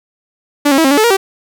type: tone with pitch steps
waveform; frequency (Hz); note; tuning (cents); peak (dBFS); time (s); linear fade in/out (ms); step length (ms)
sawtooth; 289.8 / 271.8 / 323.8 / 268.3 / 286.9 / 433.9 / 471.6 / 386.9; D4 / C#4 / E4 / C4 / D4 / A4 / A#4 / G4; -23 / -34 / -31 / +44 / -40 / -24 / +20 / -23; -4; 0.65-1.17; 10; 65
effects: none